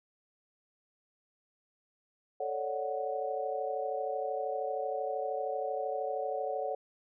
sine chord, D major seventh, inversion second, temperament equal, 440 / 554.4 / 587.3 / 740 Hz, A4 / C#5 / D5 / F#5, 0 / 0 / 0 / 0 cents, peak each -38 / -36 / -40 / -36 dBFS, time 2.4-6.75 s, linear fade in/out 5 ms, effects none

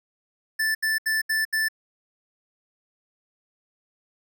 square tone bursts, 1760 Hz, A6, in tune, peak -22 dBFS, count 5, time 0.59-1.686 s, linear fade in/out 10 ms, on 160 ms, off 74 ms, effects none

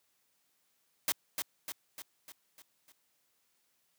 white noise with echo, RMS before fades -30 dBFS, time 1.08-1.12 s, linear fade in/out 0 ms, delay 300 ms, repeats 6, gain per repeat -5 dB, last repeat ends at 2.92 s, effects white hiss -75 dBFS RMS until 3.98 s + high-pass 100 Hz 12 dB/octave

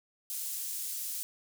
pink high-pass noise, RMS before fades -37 dBFS, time 0.3-1.23 s, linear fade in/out 0 ms, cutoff 8400 Hz, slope 12 dB/octave, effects none

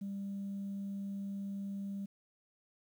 sine tone, 198.1 Hz, G3, 18 cents sharp, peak -36 dBFS, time 0.01-2.06 s, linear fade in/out 10 ms, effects tanh soft clip ceiling -34 dBFS + 11-bit

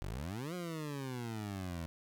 20% pulse exponential two-way sweep, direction up then down, 43.28 to 182.2 to 80.7 Hz, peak -34 dBFS, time 0.02-1.86 s, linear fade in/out 0 ms, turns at 0.54 s, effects 12-bit

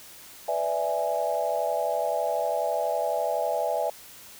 sine chord, E dominant seventh, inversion second, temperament equal with one note detuned, 497.6 / 587.3 / 659.3 / 830.6 Hz, B4 / D5 / E5 / G#5, +13 / 0 / 0 / 0 cents, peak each -32 / -29 / -28 / -30 dBFS, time 0.48-3.9 s, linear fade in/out 5 ms, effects white hiss -47 dBFS RMS until 4.39 s

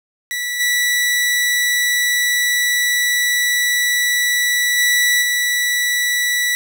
sawtooth tone with level steps, 1955 Hz, B6, 18 cents flat, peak -17 / -11 / -9 / -12 dBFS, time 0.31-6.55 s, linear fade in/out 0 ms, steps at 0.59 / 4.77 / 5.21 s, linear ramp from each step 20 ms, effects none

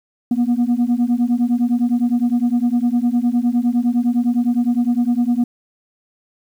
sine beating tone pair, 236.2 / 246 Hz, A#3 / B3, +23 / -7 cents, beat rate 9.8 Hz, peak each -15 dBFS, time 0.31-5.44 s, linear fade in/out 5 ms, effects tanh soft clip ceiling -11 dBFS + 8-bit

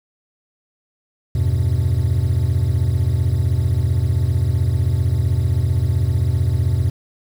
triangle chord, E minor, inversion none, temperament equal with one note detuned, 82.41 / 98 / 125.27 Hz, E2 / G2 / B2, 0 / 0 / +25 cents, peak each -17 dBFS, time 1.35-6.9 s, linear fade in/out 5 ms, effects tanh soft clip ceiling -5 dBFS + 7-bit

